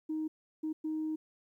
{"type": "tone bursts at uneven times", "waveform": "sine", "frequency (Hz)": 312.4, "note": "D#4", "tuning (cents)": 7, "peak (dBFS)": -31, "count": 3, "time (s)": [[0.09, 0.28], [0.63, 0.73], [0.84, 1.16]], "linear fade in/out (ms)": 10, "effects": ["tanh soft clip ceiling -28 dBFS", "12-bit"]}